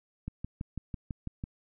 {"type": "click train", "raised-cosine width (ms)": 5, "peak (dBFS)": -23, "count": 8, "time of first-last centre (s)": [0.28, 1.439], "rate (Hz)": 6.04, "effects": []}